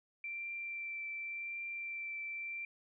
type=tone with vibrato; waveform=sine; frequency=2349 Hz; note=D7; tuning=in tune; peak=-39 dBFS; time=0.24-2.65 s; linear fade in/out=2 ms; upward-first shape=triangle; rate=0.89 Hz; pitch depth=13 cents each way; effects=none